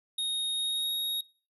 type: tone with pitch glide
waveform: square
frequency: 3729 to 3759 Hz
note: A#7 to A#7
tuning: 0 to +14 cents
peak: -29 dBFS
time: 0.18-1.21 s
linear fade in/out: 5 ms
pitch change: +14 cents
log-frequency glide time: 0.54-0.91 s
effects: noise-tail reverb RT60 0.4 s tail -24 dB re dry